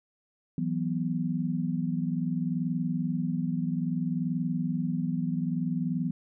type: chord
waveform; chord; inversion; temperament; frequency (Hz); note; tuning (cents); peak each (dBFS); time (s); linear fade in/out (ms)
sine; E suspended second; none; just; 164.81 / 185.42 / 247.2; E3 / F#3 / B3; 0 / +4 / +2; -30 / -32 / -31; 0.58-6.11; 2
effects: none